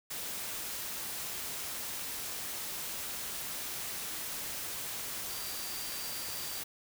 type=tone in noise; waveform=sine; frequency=4700 Hz; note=D8; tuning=1 cent sharp; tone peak=-46 dBFS; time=5.29-6.61 s; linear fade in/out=10 ms; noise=white; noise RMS=-39 dBFS; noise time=0.1-6.64 s; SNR=-10 dB; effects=none